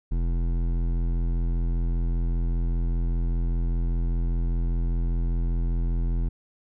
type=tone with hard clipping; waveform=sine; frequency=42.53 Hz; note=F1; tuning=45 cents flat; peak=-24 dBFS; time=0.11-6.29 s; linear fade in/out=10 ms; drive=13 dB; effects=none